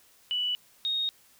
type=tone pair in turn; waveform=sine; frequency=2960 / 3729 Hz; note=F#7 / A#7; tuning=0 / 0 cents; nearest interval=major third; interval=400 cents; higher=second; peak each=-26 dBFS; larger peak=neither; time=0.31-0.55 / 0.85-1.09 s; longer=neither; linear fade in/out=0 ms; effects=white hiss -60 dBFS RMS until 1.39 s